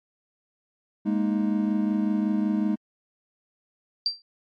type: chord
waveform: triangle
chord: Ab suspended second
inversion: none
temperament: equal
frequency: 207.7 / 233.1 / 311.1 Hz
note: Ab3 / Bb3 / Eb4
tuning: 0 / 0 / 0 cents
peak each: -22 / -27 / -26 dBFS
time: 1.05-2.76 s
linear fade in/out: 20 ms
type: tone with exponential decay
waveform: sine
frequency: 4703 Hz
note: D8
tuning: 2 cents sharp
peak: -18 dBFS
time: 4.06-4.22 s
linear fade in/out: 1 ms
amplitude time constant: 33 ms
effects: AAC 64 kbps